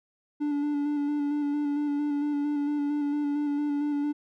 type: tone with vibrato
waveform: triangle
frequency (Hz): 291.1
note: D4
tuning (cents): -15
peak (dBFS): -23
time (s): 0.4-4.13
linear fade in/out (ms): 20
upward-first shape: square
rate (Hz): 4.4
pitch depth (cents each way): 20
effects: none